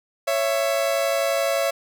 40% pulse tone pair together, 554.4 / 665.9 Hz, C#5 / E5, 0 / +17 cents, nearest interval minor third, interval 317 cents, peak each -22 dBFS, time 0.27-1.71 s, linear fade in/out 10 ms, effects none

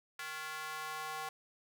square tone with high-pass filter sweep, 155.56 Hz, D#3, in tune, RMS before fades -42 dBFS, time 0.19-1.29 s, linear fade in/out 2 ms, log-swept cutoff 1500 to 890 Hz, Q 2, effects none

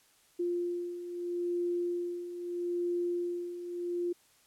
sine beating tone pair, 349.2 / 349.98 Hz, F4 / F4, 0 / +4 cents, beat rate 0.78 Hz, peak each -38 / -32 dBFS, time 0.39-4.13 s, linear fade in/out 10 ms, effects white hiss -65 dBFS RMS until 4.46 s + low-pass 12000 Hz 12 dB/octave

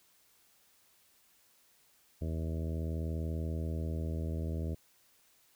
harmonic tone, 80.5 Hz, E2, 41 cents flat, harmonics 1 / 2 / 3 / 4 / 5 / 6 / 7 / 8, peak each -34 / -40 / -44 / -46 / -48 / -50 / -51 / -52 dBFS, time 2.21-4.75 s, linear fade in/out 10 ms, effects white hiss -67 dBFS RMS until 5.55 s

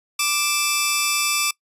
10% pulse tone pair together, 1174.7 / 2631 Hz, D6 / E7, 0 / -4 cents, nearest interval octave + major second, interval 1396 cents, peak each -13 dBFS, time 0.19-1.51 s, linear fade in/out 5 ms, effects noise-tail reverb RT60 0.1 s tail -23 dB re dry + resampled to 32000 Hz

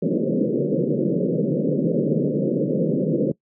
pink band-pass noise, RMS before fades -21 dBFS, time 0.02-3.32 s, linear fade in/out 5 ms, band 140 to 560 Hz, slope 96 dB/octave, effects noise-tail reverb RT60 0.1 s tail -22 dB re dry

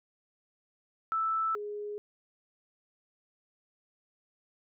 sine tone pair in turn, 1318.5 / 415.3 Hz, E6 / G#4, 0 / 0 cents, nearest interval octave + minor sixth, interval 2000 cents, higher first, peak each -27 / -35 dBFS, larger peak first, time 1.12-1.55 / 1.55-1.98 s, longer neither, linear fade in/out 0 ms, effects none

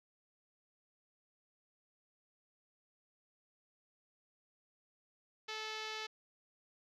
5% pulse tone with low-pass filter, 435.2 Hz, A4, 19 cents flat, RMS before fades -43 dBFS, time 5.48-6.07 s, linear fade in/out 10 ms, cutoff 4600 Hz, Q 0.97, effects none

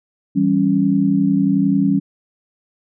sine chord, C# diminished, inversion first, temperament equal, 164.81 / 196 / 277.2 Hz, E3 / G3 / C#4, 0 / 0 / 0 cents, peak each -21 / -16 / -16 dBFS, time 0.35-2 s, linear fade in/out 20 ms, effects none

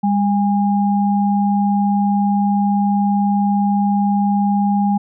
sine tone pair together, 201.1 / 815.2 Hz, G3 / G#5, +44 / -32 cents, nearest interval 2 octaves, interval 2424 cents, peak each -14 / -19 dBFS, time 0.03-4.98 s, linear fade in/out 10 ms, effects none

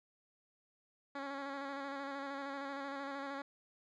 10% pulse tone with vibrato, 277.2 Hz, C#4, in tune, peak -32 dBFS, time 1.15-3.42 s, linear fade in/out 5 ms, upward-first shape square, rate 13 Hz, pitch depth 25 cents each way, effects low-pass 3000 Hz 12 dB/octave

